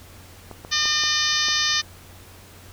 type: clicks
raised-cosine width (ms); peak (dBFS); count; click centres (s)
1; -22; 5; 0.513 / 0.649 / 0.856 / 1.037 / 1.485
type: harmonic tone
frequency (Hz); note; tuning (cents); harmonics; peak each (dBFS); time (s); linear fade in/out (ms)
605; D#5; -49; 2 / 3 / 4 / 5 / 6 / 7 / 8 / 9 / 10; -31 / -26 / -32 / -29 / -26 / -29 / -26 / -29 / -28; 0.71-1.82; 20
effects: added 90 Hz sine -47 dBFS peak until 2.72 s + pink hiss -47 dBFS RMS until 2.72 s